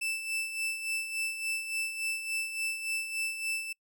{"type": "tone with tremolo", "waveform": "40% pulse", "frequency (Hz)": 2645, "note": "E7", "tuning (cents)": 5, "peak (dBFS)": -28, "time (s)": [0.01, 3.73], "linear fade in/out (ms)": 10, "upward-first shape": "sine", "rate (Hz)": 3.5, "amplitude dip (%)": 60, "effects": ["noise-tail reverb RT60 0.1 s tail -26 dB re dry"]}